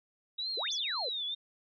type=tone with vibrato; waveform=sine; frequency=3800 Hz; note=A#7; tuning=33 cents sharp; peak=-33 dBFS; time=0.38-1.35 s; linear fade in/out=10 ms; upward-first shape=triangle; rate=2 Hz; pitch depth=210 cents each way
type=exponential two-way sweep; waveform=sine; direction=up then down; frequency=373.4 to 6580 to 439.6 Hz; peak=-36 dBFS; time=0.57-1.09 s; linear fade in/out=5 ms; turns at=0.73 s
effects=none